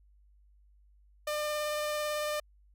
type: tone with vibrato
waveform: sawtooth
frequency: 600 Hz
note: D5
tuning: 37 cents sharp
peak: -27 dBFS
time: 1.27-2.4 s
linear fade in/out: 5 ms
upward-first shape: sine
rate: 18 Hz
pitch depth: 9 cents each way
effects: added 50 Hz sine -59 dBFS peak until 2.74 s